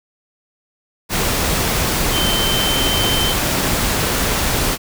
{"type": "tone in noise", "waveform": "sine", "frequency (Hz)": 3092, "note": "G7", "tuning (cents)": -24, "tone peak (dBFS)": -19, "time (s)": [2.11, 3.35], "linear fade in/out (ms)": 50, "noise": "pink", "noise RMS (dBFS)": -18, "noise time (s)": [1.09, 4.78], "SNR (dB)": -4, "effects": []}